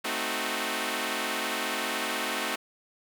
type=chord; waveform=5% pulse; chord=A diminished seventh; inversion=none; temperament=equal; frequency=220 / 261.6 / 311.1 / 370 Hz; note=A3 / C4 / Eb4 / Gb4; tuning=0 / 0 / 0 / 0 cents; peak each=-23 dBFS; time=0.04-2.56 s; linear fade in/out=10 ms; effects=none